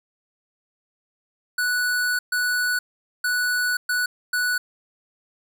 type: tone bursts at uneven times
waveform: square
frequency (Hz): 1478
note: F#6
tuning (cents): -2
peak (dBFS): -21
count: 5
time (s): 1.58-2.19 / 2.32-2.79 / 3.24-3.77 / 3.89-4.06 / 4.33-4.58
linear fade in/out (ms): 5
effects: none